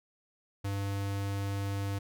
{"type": "tone", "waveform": "square", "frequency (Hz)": 99.4, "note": "G2", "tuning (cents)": 25, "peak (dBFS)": -32, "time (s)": [0.64, 1.99], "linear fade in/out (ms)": 10, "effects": []}